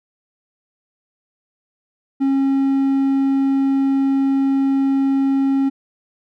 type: tone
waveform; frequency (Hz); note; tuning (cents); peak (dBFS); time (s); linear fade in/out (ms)
triangle; 271.9; C#4; -33; -12; 2.2-5.7; 20
effects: none